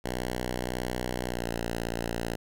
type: tone with pitch glide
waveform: 5% pulse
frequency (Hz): 61.74 to 57.94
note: B1 to A#1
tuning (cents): 0 to -10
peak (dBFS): -19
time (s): 0.04-2.36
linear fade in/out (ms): 10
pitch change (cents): -110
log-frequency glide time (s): 1.25-1.48
effects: none